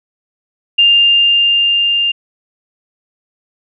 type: tone with level ramp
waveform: sine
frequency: 2801 Hz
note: F7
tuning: 4 cents sharp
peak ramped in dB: -5 to -11 dBFS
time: 0.78-2.12 s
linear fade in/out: 10 ms
effects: none